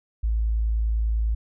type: tone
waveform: sine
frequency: 55 Hz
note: A1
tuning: in tune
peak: -20 dBFS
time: 0.23-1.35 s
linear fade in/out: 10 ms
effects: none